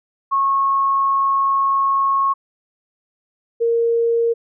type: tone pair in turn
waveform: sine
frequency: 1094 / 464.5 Hz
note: C#6 / A#4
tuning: -23 / -6 cents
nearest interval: octave + minor third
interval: 1483 cents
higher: first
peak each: -14 dBFS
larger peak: neither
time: 0.31-2.34 / 3.6-4.34 s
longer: first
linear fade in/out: 20 ms
effects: none